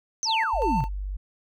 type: exponential sweep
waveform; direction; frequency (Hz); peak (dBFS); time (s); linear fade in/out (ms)
sine; down; 6410 to 116.9; -24; 0.23-0.84; 0
type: tone with tremolo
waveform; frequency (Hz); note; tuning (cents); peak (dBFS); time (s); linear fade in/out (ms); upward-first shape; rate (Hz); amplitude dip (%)
triangle; 893; A5; +25; -21; 0.25-0.89; 50; square; 2.7; 55
type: tone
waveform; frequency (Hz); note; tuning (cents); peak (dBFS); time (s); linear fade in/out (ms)
sine; 48.63; G1; -13; -28; 0.53-1.17; 10
effects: none